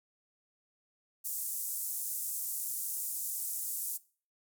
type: band-pass noise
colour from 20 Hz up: white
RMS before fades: -37 dBFS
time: 1.24-3.98 s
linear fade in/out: 20 ms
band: 7500 to 16000 Hz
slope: 24 dB/octave
effects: noise-tail reverb RT60 0.4 s tail -20 dB re dry